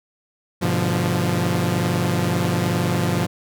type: chord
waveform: sawtooth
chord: G# diminished seventh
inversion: none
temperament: equal with one note detuned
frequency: 101.22 / 123.47 / 146.83 / 174.61 Hz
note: G#2 / B2 / D3 / F3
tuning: -44 / 0 / 0 / 0 cents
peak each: -21 / -21 / -23 / -18 dBFS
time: 0.61-3.27 s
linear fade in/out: 20 ms
effects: none